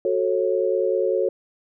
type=chord; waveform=sine; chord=F# minor; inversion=none; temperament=equal with one note detuned; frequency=370 / 440 / 545.5 Hz; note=F#4 / A4 / C#5; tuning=0 / 0 / -28 cents; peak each=-23 dBFS; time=0.05-1.29 s; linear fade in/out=2 ms; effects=none